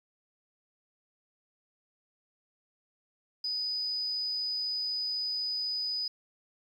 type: tone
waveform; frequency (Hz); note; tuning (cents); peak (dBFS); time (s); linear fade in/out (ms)
sine; 4978; D#8; 0; -30; 3.44-6.08; 5
effects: 10-bit